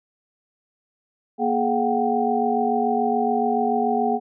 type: tone cluster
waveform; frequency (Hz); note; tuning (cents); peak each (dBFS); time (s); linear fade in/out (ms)
sine; 237.2 / 421.4 / 726 / 773; A#3 / G#4 / F#5 / G5; +30 / +25 / -33 / -24; -24; 1.38-4.2; 50
effects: none